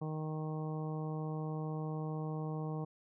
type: harmonic tone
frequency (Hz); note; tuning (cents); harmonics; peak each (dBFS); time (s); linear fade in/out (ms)
155.56; D#3; 0; 1 / 2 / 3 / 4 / 5 / 6 / 7; -37 / -45 / -45 / -51 / -49 / -54 / -52; 0.01-2.85; 10
effects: none